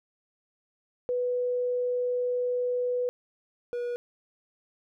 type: tone pair in turn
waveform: sine / triangle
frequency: 493.9 / 483.5 Hz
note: B4 / B4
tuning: 0 / -37 cents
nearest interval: unison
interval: 37 cents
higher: first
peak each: -25 / -27 dBFS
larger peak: first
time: 1.09-3.09 / 3.73-3.96 s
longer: first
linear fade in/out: 0 ms
effects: none